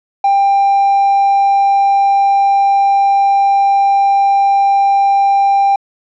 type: tone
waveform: triangle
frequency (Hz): 793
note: G5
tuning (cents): +20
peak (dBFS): -5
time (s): 0.24-5.76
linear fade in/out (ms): 5
effects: tanh soft clip ceiling -3 dBFS + resampled to 16000 Hz